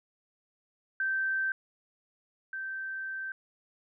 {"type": "tone pair in turn", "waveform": "sine", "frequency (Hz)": [1556, 1556], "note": ["G6", "G6"], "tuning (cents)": [-13, -13], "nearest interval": "unison", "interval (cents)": 0, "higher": "neither", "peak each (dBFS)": [-27, -34], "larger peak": "first", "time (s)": [[1, 1.52], [2.53, 3.32]], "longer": "second", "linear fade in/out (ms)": 2, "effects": []}